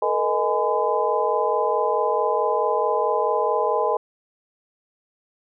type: tone cluster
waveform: sine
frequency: 437.8 / 482.4 / 621 / 833 / 1014 Hz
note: A4 / B4 / D#5 / G#5 / B5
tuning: -9 / -41 / -3 / +5 / +45 cents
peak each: -25 dBFS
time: 0.02-3.97 s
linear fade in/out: 5 ms
effects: none